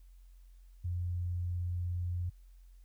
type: tone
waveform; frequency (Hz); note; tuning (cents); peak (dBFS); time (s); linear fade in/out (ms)
sine; 88.3; F2; +20; -32; 0.84-2.3; 10
effects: added 44 Hz sine -53 dBFS peak until 2.84 s + white hiss -75 dBFS RMS until 2.84 s